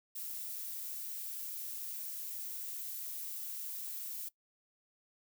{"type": "noise", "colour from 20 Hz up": "violet", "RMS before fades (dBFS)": -42, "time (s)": [0.15, 4.29], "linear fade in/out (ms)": 10, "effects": ["noise-tail reverb RT60 0.1 s tail -20 dB re dry"]}